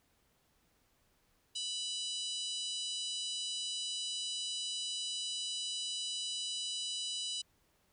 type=harmonic tone; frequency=988 Hz; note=B5; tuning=in tune; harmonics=3 / 4 / 5 / 6 / 7 / 8 / 9; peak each=-40 / -41 / -45 / -49 / -49 / -50 / -47 dBFS; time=1.55-7.42 s; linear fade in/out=10 ms; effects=pink hiss -73 dBFS RMS until 7.92 s